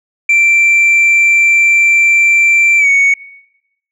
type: tone with pitch glide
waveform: sine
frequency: 2349 to 2226 Hz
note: D7 to C#7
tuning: 0 to +7 cents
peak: -4 dBFS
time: 0.29-3.14 s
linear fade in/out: 5 ms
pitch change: -93 cents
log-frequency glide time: 2.78-2.88 s
effects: noise-tail reverb RT60 0.9 s tail -23 dB re dry + tanh soft clip ceiling -5 dBFS